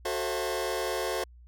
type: chord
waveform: sawtooth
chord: F# half-diminished seventh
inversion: none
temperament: just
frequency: 370 / 444 / 532.8 / 666 Hz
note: F#4 / A4 / C5 / E5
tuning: 0 / +16 / +31 / +18 cents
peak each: -30 / -30 / -30 / -32 dBFS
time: 0.05-1.24 s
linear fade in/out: 5 ms
effects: added 60 Hz sine -49 dBFS peak until 1.47 s